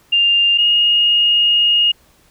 sine tone pair in turn, 2800 / 2856 Hz, F7 / F7, +4 / +38 cents, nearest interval unison, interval 34 cents, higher second, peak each -10 dBFS, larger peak neither, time 0.12-0.58 / 0.58-1.92 s, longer second, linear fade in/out 10 ms, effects pink hiss -53 dBFS RMS until 2.3 s

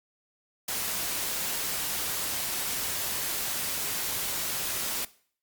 white noise, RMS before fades -31 dBFS, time 0.68-5.05 s, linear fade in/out 5 ms, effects noise-tail reverb RT60 0.5 s tail -19 dB re dry + Opus 48 kbps

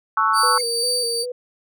sine chord, F# minor seventh, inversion first, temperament equal, 880 / 1108.7 / 1318.5 / 1480 Hz, A5 / C#6 / E6 / F#6, 0 / 0 / 0 / 0 cents, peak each -24 / -19 / -19 / -25 dBFS, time 0.17-0.58 s, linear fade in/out 2 ms
30% pulse tone with tremolo, 4620 Hz, D8, 29 cents flat, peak -16 dBFS, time 0.33-1.26 s, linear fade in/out 50 ms, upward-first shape sine, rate 2.2 Hz, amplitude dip 35%
sine tone with vibrato, 481.9 Hz, B4, 43 cents flat, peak -25 dBFS, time 0.43-1.32 s, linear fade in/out 5 ms, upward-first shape square, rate 2.5 Hz, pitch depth 44 cents each way
sawtooth tone with exponential growth, 2159 Hz, C#7, 46 cents flat, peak -26 dBFS, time 0.54-0.61 s, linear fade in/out 5 ms, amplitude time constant 15 ms
effects none

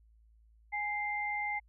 sine tone pair together, 830.2 / 2092 Hz, G#5 / C7, -1 / -1 cents, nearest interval octave + major third, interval 1600 cents, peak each -36 / -34 dBFS, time 0.72-1.6 s, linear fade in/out 20 ms, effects added 55 Hz sine -60 dBFS peak until 1.68 s

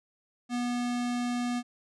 square tone, 243.3 Hz, B3, 26 cents flat, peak -29 dBFS, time 0.49-1.63 s, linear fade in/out 50 ms, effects resampled to 22050 Hz

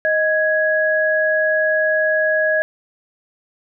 sine tone pair together, 625 / 1665.1 Hz, D#5 / G#6, +8 / +4 cents, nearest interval octave + perfect fourth, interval 1696 cents, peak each -17 dBFS, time 0.05-2.62 s, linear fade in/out 0 ms, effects none

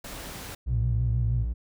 pink noise, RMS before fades -39 dBFS, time 0.04-0.55 s, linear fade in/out 5 ms
triangle tone with pitch glide, 61 to 58.21 Hz, B1 to A#1, -21 to -2 cents, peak -24 dBFS, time 0.66-1.54 s, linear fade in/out 20 ms, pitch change -81 cents, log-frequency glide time 1.17-1.38 s
sine tone with vibrato, 117.2 Hz, A#2, 10 cents sharp, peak -24 dBFS, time 0.68-1.46 s, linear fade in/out 50 ms, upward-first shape sine, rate 6.4 Hz, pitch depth 87 cents each way
effects none

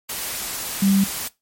sine tone in noise, 196 Hz, G3, in tune, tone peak -14 dBFS, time 0.82-1.04 s, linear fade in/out 5 ms, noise white, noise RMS -28 dBFS, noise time 0.09-1.28 s, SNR +11 dB, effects noise-tail reverb RT60 0.2 s tail -19 dB re dry + MP3 64 kbps

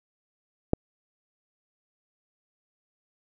click, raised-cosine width 2 ms, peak -7 dBFS, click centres 0.734 s, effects none

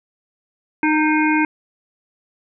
harmonic tone with a mistuned harmonic, 307.3 Hz, D#4, 21 cents flat, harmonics 1 / 3 / 5 / 7 / 8, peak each -16 / -21 / -23 / -24 / -25 dBFS, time 0.83-1.45 s, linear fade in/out 2 ms, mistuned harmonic 5, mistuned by +33 cents, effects none

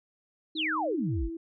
sine tone with pitch glide, 313.9 to 330.3 Hz, D#4 to E4, +15 to +4 cents, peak -34 dBFS, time 0.55-1.37 s, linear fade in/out 5 ms, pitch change +89 cents, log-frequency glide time 1.07-1.13 s
sine exponential sweep, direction down, 4322 to 39.74 Hz, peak -27 dBFS, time 0.55-1.3 s, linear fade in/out 50 ms
effects none

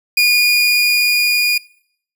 30% pulse tone with level ramp, 2439 Hz, D#7, 35 cents flat, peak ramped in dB -7 to -10 dBFS, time 0.17-1.58 s, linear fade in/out 5 ms, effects noise-tail reverb RT60 0.6 s tail -20 dB re dry

